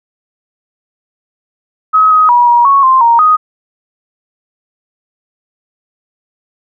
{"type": "tone with pitch steps", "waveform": "sine", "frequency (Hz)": [1274, 1259, 965, 954, 1107, 1047, 933, 1248], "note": ["D#6", "D#6", "B5", "A#5", "C#6", "C6", "A#5", "D#6"], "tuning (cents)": [41, 20, -40, 40, -3, 1, 1, 5], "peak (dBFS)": -4, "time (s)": [1.93, 3.37], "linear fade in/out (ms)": 20, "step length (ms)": 180, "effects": []}